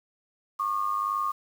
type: tone pair together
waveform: sine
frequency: 1099 / 1201 Hz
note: C#6 / D6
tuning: -15 / +38 cents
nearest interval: major second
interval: 153 cents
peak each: -28 dBFS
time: 0.59-1.32 s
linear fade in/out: 10 ms
effects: 8-bit